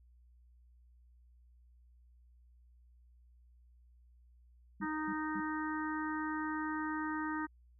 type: tone bursts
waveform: sine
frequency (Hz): 198.9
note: G3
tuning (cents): +25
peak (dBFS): -40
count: 3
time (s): 4.8-5.405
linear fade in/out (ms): 5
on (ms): 55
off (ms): 220
type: harmonic tone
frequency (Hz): 309.5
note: D#4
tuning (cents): -9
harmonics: 1 / 3 / 4 / 5 / 6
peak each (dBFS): -37 / -42 / -43 / -44 / -45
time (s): 4.81-7.47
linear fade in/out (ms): 20
effects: added 60 Hz sine -60 dBFS peak until 7.79 s